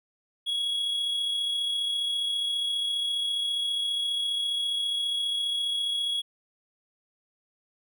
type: tone with amplitude modulation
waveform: triangle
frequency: 3334 Hz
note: G#7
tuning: 6 cents sharp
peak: -23 dBFS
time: 0.46-6.22 s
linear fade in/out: 20 ms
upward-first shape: sine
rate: 34.8 Hz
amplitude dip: 30%
effects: none